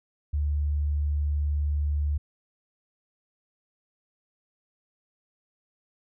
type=tone; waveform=sine; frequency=73.42 Hz; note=D2; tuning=in tune; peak=-23 dBFS; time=0.33-2.18 s; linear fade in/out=10 ms; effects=none